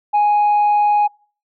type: tone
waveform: sine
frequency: 830.6 Hz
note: G#5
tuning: in tune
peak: -9 dBFS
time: 0.13-1.08 s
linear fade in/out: 20 ms
effects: noise-tail reverb RT60 0.4 s tail -26 dB re dry + tanh soft clip ceiling -10 dBFS